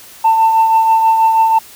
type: tone with tremolo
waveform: sine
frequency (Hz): 894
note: A5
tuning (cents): +27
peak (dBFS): -4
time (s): 0.24-1.59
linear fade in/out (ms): 10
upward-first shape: triangle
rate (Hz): 6.2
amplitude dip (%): 50
effects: tanh soft clip ceiling -4 dBFS + white hiss -38 dBFS RMS until 1.75 s